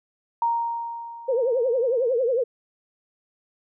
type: tone with exponential decay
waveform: sine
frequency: 932.3 Hz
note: A#5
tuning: in tune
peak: -18 dBFS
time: 0.42-2.13 s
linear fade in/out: 2 ms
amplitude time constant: 370 ms
type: tone with vibrato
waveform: sine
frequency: 493.9 Hz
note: B4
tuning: in tune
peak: -19 dBFS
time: 1.28-2.44 s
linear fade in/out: 10 ms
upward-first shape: triangle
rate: 11 Hz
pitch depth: 190 cents each way
effects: none